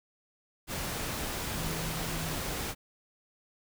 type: tone in noise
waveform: sine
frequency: 160.7 Hz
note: E3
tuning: 44 cents flat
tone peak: -38 dBFS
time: 1.53-2.38 s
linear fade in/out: 50 ms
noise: pink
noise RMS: -35 dBFS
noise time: 0.67-2.75 s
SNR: -6 dB
effects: none